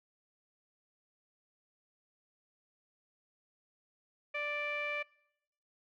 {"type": "tone with low-pass filter", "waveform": "sawtooth", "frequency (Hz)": 588, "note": "D5", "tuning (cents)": 2, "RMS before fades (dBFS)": -37, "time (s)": [4.34, 5.03], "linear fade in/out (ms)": 10, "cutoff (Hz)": 2300, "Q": 6.8, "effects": ["noise-tail reverb RT60 0.9 s tail -25 dB re dry"]}